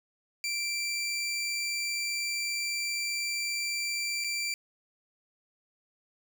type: tone with dropouts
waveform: 20% pulse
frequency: 2349 Hz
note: D7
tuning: in tune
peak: -25 dBFS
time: 0.44-4.54 s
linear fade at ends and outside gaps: 1 ms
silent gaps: 4.24-4.244 s
effects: none